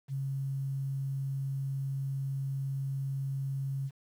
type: tone with quantisation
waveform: sine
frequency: 136.3 Hz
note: C#3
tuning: 29 cents flat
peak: -31 dBFS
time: 0.08-3.91 s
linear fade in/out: 50 ms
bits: 10
effects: none